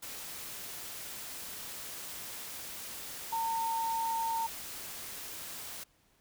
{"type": "tone in noise", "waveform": "sine", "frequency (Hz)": 910, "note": "A#5", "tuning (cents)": -42, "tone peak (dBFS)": -30, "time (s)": [3.32, 4.47], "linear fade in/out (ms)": 10, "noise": "white", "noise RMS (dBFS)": -43, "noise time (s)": [0.02, 5.84], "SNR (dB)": 10, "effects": ["pink hiss -69 dBFS RMS until 6.2 s"]}